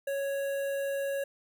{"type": "tone with notch filter", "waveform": "square", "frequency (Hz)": 554.4, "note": "C#5", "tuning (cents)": 0, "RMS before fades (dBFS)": -32, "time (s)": [0.07, 1.24], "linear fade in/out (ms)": 5, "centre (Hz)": 4800, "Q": 0.66, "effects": []}